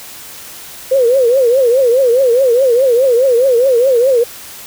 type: tone with vibrato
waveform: sine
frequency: 503 Hz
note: B4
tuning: 32 cents sharp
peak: -7 dBFS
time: 0.91-4.24 s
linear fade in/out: 10 ms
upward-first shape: triangle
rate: 4.8 Hz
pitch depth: 180 cents each way
effects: white hiss -32 dBFS RMS until 4.66 s